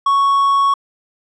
triangle tone, 1110 Hz, C#6, 2 cents sharp, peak -9 dBFS, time 0.06-0.74 s, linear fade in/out 5 ms, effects resampled to 22050 Hz

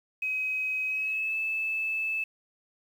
sine tone with pitch glide, 2535 to 2620 Hz, D#7 to E7, +32 to -11 cents, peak -27 dBFS, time 0.22-2.24 s, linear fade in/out 5 ms, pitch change +57 cents, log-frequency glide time 0.88-1.36 s, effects 9-bit

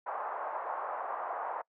white band-pass noise, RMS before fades -37 dBFS, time 0.06-1.62 s, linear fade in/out 10 ms, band 640 to 1100 Hz, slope 24 dB/octave, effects noise-tail reverb RT60 0.1 s tail -25 dB re dry + low-pass 2000 Hz 12 dB/octave

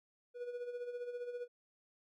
triangle tone with tremolo, 486.4 Hz, B4, 26 cents flat, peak -36 dBFS, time 0.34-1.48 s, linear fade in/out 50 ms, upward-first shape sine, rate 15 Hz, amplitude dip 60%, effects none

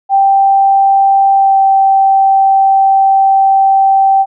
sine tone with pitch glide, 784 to 778.1 Hz, G5 to G5, 0 to -13 cents, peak -5 dBFS, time 0.09-4.26 s, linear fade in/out 50 ms, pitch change -13 cents, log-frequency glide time 1.35-1.58 s, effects none

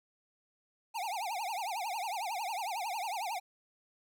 square tone with vibrato, 810 Hz, G#5, 43 cents flat, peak -35 dBFS, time 0.94-3.4 s, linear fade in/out 20 ms, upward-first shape triangle, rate 11 Hz, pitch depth 290 cents each way, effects none

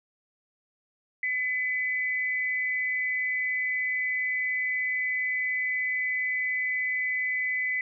sine tone pair together, 2009 / 2265 Hz, B6 / C#7, +29 / +37 cents, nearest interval major second, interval 208 cents, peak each -26 / -34 dBFS, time 1.23-7.81 s, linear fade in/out 2 ms, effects none

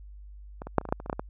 clicks, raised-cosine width 1 ms, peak -23 / -23 / -6 / -28 / -22 / -22 / -10 / -26 / -26 / -14 / -16 / -16 dBFS, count 12, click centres 0.619 / 0.67 / 0.783 / 0.813 / 0.853 / 0.889 / 0.925 / 1.001 / 1.061 / 1.098 / 1.129 / 1.195 s, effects added 50 Hz sine -43 dBFS peak until 1.29 s

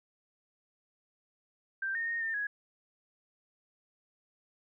sine tone with pitch steps, 1571 / 1837 / 1853 / 1805 / 1667 Hz, G6 / A#6 / A#6 / A6 / G#6, +3 / -26 / -11 / +44 / +6 cents, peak -31 dBFS, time 1.82-2.47 s, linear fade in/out 5 ms, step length 130 ms, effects none

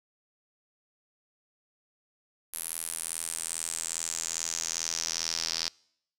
sawtooth tone with band-pass filter sweep, 82.41 Hz, E2, in tune, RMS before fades -34 dBFS, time 2.53-5.69 s, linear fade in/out 10 ms, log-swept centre 11000 to 5000 Hz, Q 4.6, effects noise-tail reverb RT60 0.7 s tail -26 dB re dry

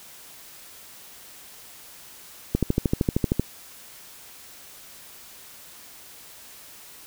click train, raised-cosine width 3 ms, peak -7 dBFS, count 12, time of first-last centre 2.55-3.396 s, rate 13 Hz, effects white hiss -46 dBFS RMS until 7.06 s

